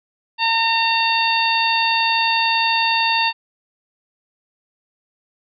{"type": "harmonic tone", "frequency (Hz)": 911, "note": "A#5", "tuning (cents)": -40, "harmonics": [1, 2, 3, 4, 5], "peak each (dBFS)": [-19, -25, -20, -24, -24], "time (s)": [0.38, 3.33], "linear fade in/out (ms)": 50, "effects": []}